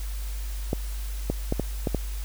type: clicks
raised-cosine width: 2 ms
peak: -11 dBFS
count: 6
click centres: 0.731 / 1.3 / 1.524 / 1.597 / 1.872 / 1.947 s
effects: added 50 Hz sine -29 dBFS peak until 2.24 s + white hiss -44 dBFS RMS until 2.24 s